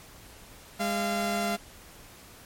sawtooth tone pair together, 204.3 / 688 Hz, G#3 / F5, -28 / -26 cents, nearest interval octave + major sixth, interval 2102 cents, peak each -26 / -25 dBFS, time 0.79-1.57 s, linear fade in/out 20 ms, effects pink hiss -50 dBFS RMS until 2.45 s + MP3 64 kbps

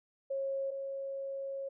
sine tone pair in turn, 544 / 546 Hz, C#5 / C#5, -33 / -26 cents, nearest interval unison, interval 7 cents, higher second, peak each -32 / -36 dBFS, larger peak first, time 0.3-0.71 / 0.71-1.69 s, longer second, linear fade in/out 10 ms, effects none

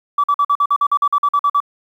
sine tone bursts, 1152 Hz, D6, 34 cents flat, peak -10 dBFS, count 14, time 0.18-1.603 s, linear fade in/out 5 ms, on 58 ms, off 47 ms, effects tanh soft clip ceiling -7 dBFS + 8-bit

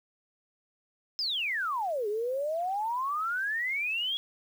sine exponential two-way sweep, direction down then up, 5274 to 404.4 to 3368 Hz, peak -28 dBFS, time 1.19-4.17 s, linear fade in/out 0 ms, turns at 2.08 s, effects 9-bit

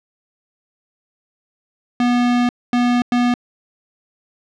square tone bursts at uneven times, 243.6 Hz, B3, 24 cents flat, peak -14 dBFS, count 3, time 2-2.49 / 2.73-3.02 / 3.12-3.34 s, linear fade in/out 2 ms, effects low-pass 4000 Hz 12 dB/octave

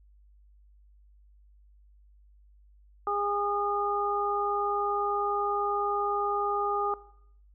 harmonic tone, 408.2 Hz, G#4, 30 cents flat, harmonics 1 / 2 / 3, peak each -33 / -31 / -29 dBFS, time 3.07-6.94 s, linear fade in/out 2 ms, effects noise-tail reverb RT60 0.7 s tail -18 dB re dry + added 50 Hz sine -55 dBFS peak until 7.54 s

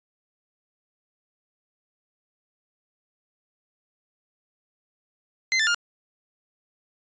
sawtooth tone with pitch steps, 2067 / 1767 / 1412 Hz, C7 / A6 / F6, -22 / +7 / +19 cents, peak -16 dBFS, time 5.52-5.745 s, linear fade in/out 0 ms, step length 75 ms, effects resampled to 16000 Hz

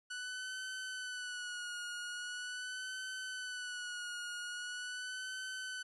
sawtooth tone with vibrato, 1480 Hz, F#6, in tune, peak -37 dBFS, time 0.1-5.83 s, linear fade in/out 10 ms, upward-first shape sine, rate 0.42 Hz, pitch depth 49 cents each way, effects resampled to 24000 Hz

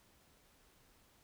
silence, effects pink hiss -68 dBFS RMS until 1.23 s

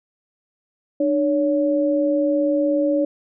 sine tone pair together, 300.5 / 563.5 Hz, D4 / C#5, +40 / +28 cents, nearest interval major seventh, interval 1088 cents, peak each -19 dBFS, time 1-3.05 s, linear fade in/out 5 ms, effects none

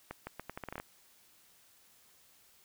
accelerating click train, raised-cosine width 0.5 ms, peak -25 dBFS, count 11, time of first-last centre 0.11-0.8 s, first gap 160 ms, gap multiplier 0.79, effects white hiss -64 dBFS RMS until 2.64 s

